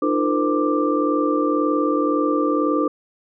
sine tone cluster, 300.9 / 342.8 / 452.1 / 511 / 1180 Hz, D4 / F4 / A4 / C5 / D6, +42 / -32 / +47 / -41 / +8 cents, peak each -20 / -26 / -25 / -24 / -24 dBFS, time 0.02-2.88 s, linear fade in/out 5 ms, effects none

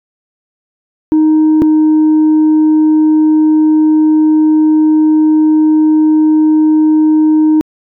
sine tone pair in turn, 311.1 / 310 Hz, D#4 / D#4, 0 / -6 cents, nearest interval unison, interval 6 cents, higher first, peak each -3 dBFS, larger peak neither, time 1.12-1.62 / 1.62-7.61 s, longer second, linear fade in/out 0 ms, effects tanh soft clip ceiling -4 dBFS

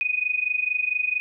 sine tone with amplitude modulation, 2489 Hz, D#7, in tune, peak -18 dBFS, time 0.01-1.2 s, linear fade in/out 0 ms, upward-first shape sine, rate 24.4 Hz, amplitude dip 85%, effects none

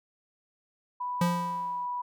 sine tone with pitch glide, 987.8 to 981.5 Hz, B5 to B5, 0 to -11 cents, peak -30 dBFS, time 1-2.02 s, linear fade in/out 10 ms, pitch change -11 cents, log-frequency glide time 1.43-1.71 s
square tone with exponential decay, 174.61 Hz, F3, in tune, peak -22 dBFS, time 1.21-1.86 s, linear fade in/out 5 ms, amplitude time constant 140 ms
effects none

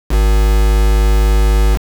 triangle tone with quantisation, 51.91 Hz, G#1, in tune, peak -6 dBFS, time 0.09-1.79 s, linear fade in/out 50 ms, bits 3, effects none

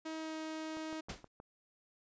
sawtooth tone with pitch glide, 317.9 to 315.5 Hz, D#4 to D#4, +37 to +24 cents, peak -36 dBFS, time 0.05-1.01 s, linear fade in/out 10 ms, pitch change -13 cents, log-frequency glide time 0.19-0.36 s
click train, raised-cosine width 1 ms, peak -36 dBFS, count 5, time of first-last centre 0.77-1.401 s, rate 6.34 Hz
pink noise with exponential decay, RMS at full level -39 dBFS, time 1.09-1.28 s, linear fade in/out 5 ms, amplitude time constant 41 ms
effects resampled to 16000 Hz

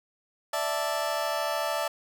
30% pulse chord, D suspended second, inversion none, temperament just, 587.3 / 660.7 / 881 Hz, D5 / E5 / A5, 0 / +4 / +2 cents, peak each -29 / -28 / -30 dBFS, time 0.53-1.88 s, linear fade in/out 5 ms, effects none

